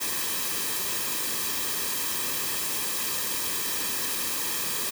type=noise with comb filter; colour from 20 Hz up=white; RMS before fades=-29 dBFS; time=0-4.91 s; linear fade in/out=20 ms; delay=1.4 ms; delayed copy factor=-0.6; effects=none